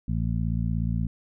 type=harmonic tone; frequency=56.7 Hz; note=A#1; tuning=47 cents flat; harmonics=1 / 2 / 3 / 4; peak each=-28 / -28 / -29 / -33 dBFS; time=0.08-1.07 s; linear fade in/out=5 ms; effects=none